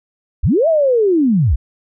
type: linear two-way sweep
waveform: sine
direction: up then down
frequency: 31.12 to 671 to 46.63 Hz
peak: -10 dBFS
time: 0.43-1.56 s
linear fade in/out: 10 ms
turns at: 0.68 s
effects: none